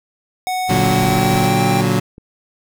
square tone with pitch glide, 740 to 788.5 Hz, F#5 to G5, 0 to +10 cents, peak -19 dBFS, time 0.47-1.81 s, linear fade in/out 0 ms, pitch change +110 cents, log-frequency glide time 0.75-1.65 s
pink noise, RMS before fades -28 dBFS, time 0.67-1.51 s, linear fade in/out 50 ms
25% pulse chord, Bb augmented, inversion none, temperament equal with one note detuned, 116.54 / 144.31 / 185 Hz, Bb2 / D3 / F#3, 0 / -30 / 0 cents, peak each -15 / -16 / -14 dBFS, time 0.69-2 s, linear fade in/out 10 ms
click train, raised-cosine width 3 ms, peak -24 dBFS, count 5, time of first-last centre 1.3-2.181 s, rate 4.54 Hz
effects none

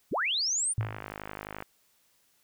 sine linear sweep, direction up, 45.54 to 9397 Hz, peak -26 dBFS, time 0.11-0.74 s, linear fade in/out 20 ms
sine tone with exponential decay, 110 Hz, A2, in tune, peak -23 dBFS, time 0.78-1.11 s, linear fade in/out 0 ms, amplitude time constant 70 ms
click train, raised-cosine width 0.5 ms, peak -22 dBFS, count 43, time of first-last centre 0.81-1.624 s, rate 51.6 Hz
effects white hiss -68 dBFS RMS until 2.43 s

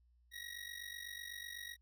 25% pulse ring-modulated tone, 1900 Hz, A#6, 33 cents sharp, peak -39 dBFS, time 0.31-1.77 s, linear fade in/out 50 ms, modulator 24 Hz, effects added 60 Hz sine -67 dBFS peak until 1.81 s

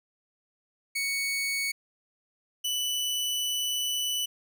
sawtooth tone pair in turn, 2225 / 2977 Hz, C#7 / F#7, +6 / +10 cents, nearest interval perfect fourth, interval 504 cents, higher second, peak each -24 dBFS, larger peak neither, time 0.95-1.72 / 2.64-4.26 s, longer second, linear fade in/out 10 ms, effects none

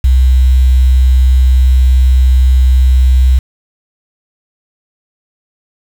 sine tone with quantisation, 64.1 Hz, C2, 35 cents flat, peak -4 dBFS, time 0.04-3.39 s, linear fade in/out 5 ms, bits 5, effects none

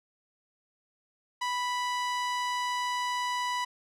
sawtooth tone with low-pass filter, 987 Hz, B5, 1 cent flat, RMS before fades -31 dBFS, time 1.41-3.65 s, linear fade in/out 10 ms, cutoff 8000 Hz, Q 0.54, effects none

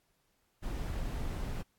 brown noise, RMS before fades -36 dBFS, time 0.62-1.63 s, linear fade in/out 20 ms, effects pink hiss -75 dBFS RMS until 1.78 s + AAC 64 kbps

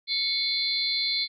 sine tone cluster, 2203 / 3478 / 4134 / 4543 Hz, C#7 / A7 / C8 / C#8, -11 / -21 / -22 / +42 cents, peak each -32 / -31 / -26 / -34 dBFS, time 0.07-1.28 s, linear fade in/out 50 ms, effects none

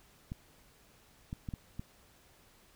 clicks, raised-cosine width 5 ms, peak -26 dBFS, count 5, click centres 0.319 / 1.329 / 1.488 / 1.538 / 1.795 s, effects pink hiss -63 dBFS RMS until 2.75 s

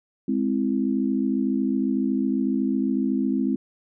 sine chord, Ab augmented, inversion none, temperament equal, 207.7 / 261.6 / 329.6 Hz, Ab3 / C4 / E4, 0 / 0 / 0 cents, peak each -25 / -23 / -28 dBFS, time 0.28-3.56 s, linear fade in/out 5 ms, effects none

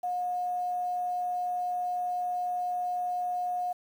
sine tone with quantisation, 719 Hz, F#5, 50 cents flat, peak -28 dBFS, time 0.03-3.73 s, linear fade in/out 10 ms, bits 9, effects none

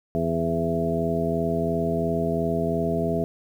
harmonic tone with a mistuned harmonic, 82.9 Hz, E2, 10 cents sharp, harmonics 1 / 2 / 3 / 4 / 5 / 6 / 8, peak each -35 / -27 / -29 / -34 / -28 / -35 / -27 dBFS, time 0.15-3.24 s, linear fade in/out 0 ms, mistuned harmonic 1, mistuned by +18 cents, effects 9-bit

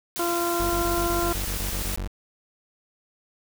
white noise, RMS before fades -32 dBFS, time 0.16-1.96 s, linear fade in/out 0 ms
harmonic tone, 344 Hz, F4, 26 cents flat, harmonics 1 / 2 / 3 / 4, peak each -26 / -29 / -31 / -32 dBFS, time 0.19-1.33 s, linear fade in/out 5 ms
35% pulse tone bursts, 47.35 Hz, F#1, 41 cents sharp, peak -26 dBFS, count 12, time 0.6-2.075 s, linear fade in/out 0 ms, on 100 ms, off 25 ms
effects none

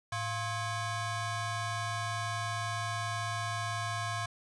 25% pulse ring-modulated tone, 587.3 Hz, D5, in tune, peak -26 dBFS, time 0.12-4.26 s, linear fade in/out 5 ms, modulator 478 Hz, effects resampled to 22050 Hz

